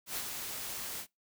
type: noise with ADSR envelope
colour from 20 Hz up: white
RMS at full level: -35 dBFS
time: 0.06-1.07 s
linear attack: 110 ms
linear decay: 51 ms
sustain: -5 dB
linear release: 75 ms
effects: noise-tail reverb RT60 0.2 s tail -25 dB re dry

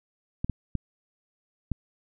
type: clicks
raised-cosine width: 5 ms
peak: -15 dBFS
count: 4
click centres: 0.445 / 0.497 / 0.753 / 1.717 s
effects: none

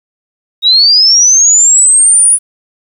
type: linear sweep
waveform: sine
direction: up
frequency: 3729 to 9890 Hz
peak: -3 dBFS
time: 0.62-2.39 s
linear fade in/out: 50 ms
effects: 7-bit

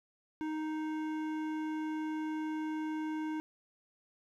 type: tone with hard clipping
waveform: sine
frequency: 311.1 Hz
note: D#4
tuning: in tune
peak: -36 dBFS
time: 0.41-3.4 s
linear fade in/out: 0 ms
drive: 13 dB
effects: none

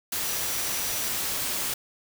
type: tone in noise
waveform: sine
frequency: 5850 Hz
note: F#8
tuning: 21 cents flat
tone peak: -38 dBFS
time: 0.24-1.09 s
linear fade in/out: 5 ms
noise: white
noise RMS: -29 dBFS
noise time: 0.12-1.74 s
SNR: -12 dB
effects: none

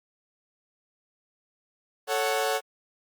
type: chord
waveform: sawtooth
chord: F# minor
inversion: first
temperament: equal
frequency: 440 / 554.4 / 740 Hz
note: A4 / C#5 / F#5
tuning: 0 / 0 / 0 cents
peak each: -25 dBFS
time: 2.07-2.61 s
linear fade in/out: 50 ms
effects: Opus 48 kbps

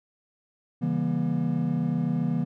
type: chord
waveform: triangle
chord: C# diminished seventh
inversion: none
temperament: just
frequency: 138.59 / 166.31 / 199.57 / 239.5 Hz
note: C#3 / E3 / G3 / Bb3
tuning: 0 / +16 / +31 / +47 cents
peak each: -29 / -25 / -31 / -26 dBFS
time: 0.81-2.45 s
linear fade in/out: 20 ms
effects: none

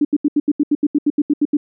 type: tone bursts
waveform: sine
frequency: 293.7 Hz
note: D4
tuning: in tune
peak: -11 dBFS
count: 14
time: 0.01-1.57 s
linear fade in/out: 5 ms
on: 39 ms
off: 78 ms
effects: none

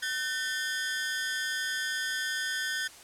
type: ring-modulated tone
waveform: sawtooth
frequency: 1661.2 Hz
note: G#6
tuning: in tune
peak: -23 dBFS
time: 0.02-2.88 s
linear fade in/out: 10 ms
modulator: 140 Hz
effects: white hiss -50 dBFS RMS until 3.03 s + low-pass 10000 Hz 12 dB/octave

